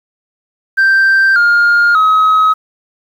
sine tone with pitch steps, 1568 / 1413.2 / 1273.6 Hz, G6 / F6 / D#6, 0 / +20 / +40 cents, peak -4 dBFS, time 0.77-2.54 s, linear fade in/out 20 ms, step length 590 ms, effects tanh soft clip ceiling -5 dBFS + 7-bit

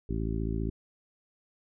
harmonic tone, 55 Hz, A1, in tune, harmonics 1 / 2 / 3 / 4 / 5 / 6 / 7, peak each -32 / -35 / -37 / -38 / -39 / -40 / -40 dBFS, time 0.09-0.7 s, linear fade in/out 5 ms, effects none

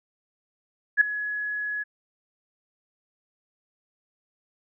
sine tone with ADSR envelope, 1687 Hz, G#6, 27 cents sharp, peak -11 dBFS, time 0.97-1.84 s, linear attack 40 ms, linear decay 5 ms, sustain -16 dB, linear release 20 ms, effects none

